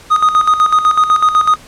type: tone with tremolo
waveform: triangle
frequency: 1244.5 Hz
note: D#6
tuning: in tune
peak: -4 dBFS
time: 0.1-1.56 s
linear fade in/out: 20 ms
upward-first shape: square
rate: 8 Hz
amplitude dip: 65%
effects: pink hiss -39 dBFS RMS until 1.67 s + low-pass 10000 Hz 12 dB/octave